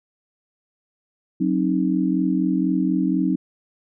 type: chord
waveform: sine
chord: C diminished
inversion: second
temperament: equal with one note detuned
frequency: 185 / 267 / 311.1 Hz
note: Gb3 / C4 / Eb4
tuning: 0 / +35 / 0 cents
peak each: -22 dBFS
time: 1.4-3.36 s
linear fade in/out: 10 ms
effects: none